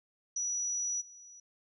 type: tone with level steps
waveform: sine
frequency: 5870 Hz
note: F#8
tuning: 15 cents flat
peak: -31 / -50 dBFS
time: 0.36-1.4 s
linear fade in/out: 5 ms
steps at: 1 s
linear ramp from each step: 20 ms
effects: none